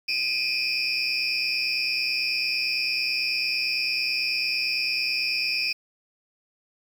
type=tone cluster; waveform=sine; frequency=2417 / 2546 / 4831 / 5330 Hz; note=D7 / D#7 / D8 / E8; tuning=+49 / +39 / +48 / +18 cents; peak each=-28 dBFS; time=0.08-5.73 s; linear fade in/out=10 ms; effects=tanh soft clip ceiling -17 dBFS + 8-bit